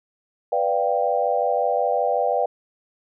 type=chord; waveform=sine; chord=G dominant seventh; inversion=first; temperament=equal; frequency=493.9 / 587.3 / 698.5 / 784 Hz; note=B4 / D5 / F5 / G5; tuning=0 / 0 / 0 / 0 cents; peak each=-24 dBFS; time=0.52-2.46 s; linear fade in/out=5 ms; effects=none